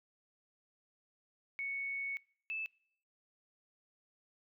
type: tone pair in turn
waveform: sine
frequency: 2217 / 2626 Hz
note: C#7 / E7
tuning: 0 / -7 cents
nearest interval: minor third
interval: 293 cents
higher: second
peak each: -36 / -36 dBFS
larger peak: neither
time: 1.59-2.17 / 2.5-2.66 s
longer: first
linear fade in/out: 0 ms
effects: noise-tail reverb RT60 0.6 s tail -25 dB re dry